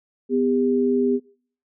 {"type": "tone pair together", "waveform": "sine", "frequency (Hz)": [250, 401.7], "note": ["B3", "G4"], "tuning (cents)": [21, 42], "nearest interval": "minor sixth", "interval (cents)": 821, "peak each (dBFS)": -20, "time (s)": [0.29, 1.2], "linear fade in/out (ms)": 50, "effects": ["noise-tail reverb RT60 0.5 s tail -22 dB re dry"]}